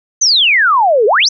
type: exponential two-way sweep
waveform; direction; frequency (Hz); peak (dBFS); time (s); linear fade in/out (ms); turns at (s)
sine; down then up; 6400 to 399.1 to 6400; -7; 0.21-1.29; 10; 1.06
effects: none